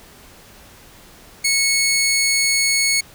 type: tone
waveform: 15% pulse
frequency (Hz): 2200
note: C#7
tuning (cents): -14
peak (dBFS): -9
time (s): 1.44-3.01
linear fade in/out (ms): 10
effects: pink hiss -45 dBFS RMS until 3.14 s